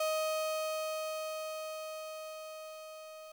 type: tone with level ramp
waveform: 35% pulse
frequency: 627 Hz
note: D#5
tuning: 13 cents sharp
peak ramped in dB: -28 to -46 dBFS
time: 0-3.32 s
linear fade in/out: 5 ms
effects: 11-bit